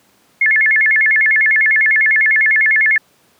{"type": "tone with vibrato", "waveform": "sine", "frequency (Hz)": 1936, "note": "B6", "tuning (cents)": -35, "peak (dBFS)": -9, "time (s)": [0.41, 2.98], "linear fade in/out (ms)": 5, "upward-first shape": "square", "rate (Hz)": 10, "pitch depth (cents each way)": 180, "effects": ["pink hiss -54 dBFS RMS until 3.39 s", "high-pass 150 Hz 12 dB/octave"]}